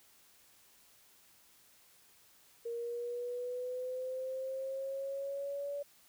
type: linear sweep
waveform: sine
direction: up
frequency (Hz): 466.2 to 573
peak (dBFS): -36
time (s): 2.65-5.83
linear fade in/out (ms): 10
effects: white hiss -64 dBFS RMS until 6.08 s